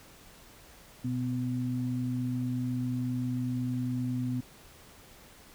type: tone pair together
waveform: sine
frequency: 123.2 / 251.1 Hz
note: B2 / B3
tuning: -4 / +29 cents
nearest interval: octave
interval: 1233 cents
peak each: -32 / -31 dBFS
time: 1.04-4.41 s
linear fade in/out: 10 ms
effects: pink hiss -54 dBFS RMS until 5.54 s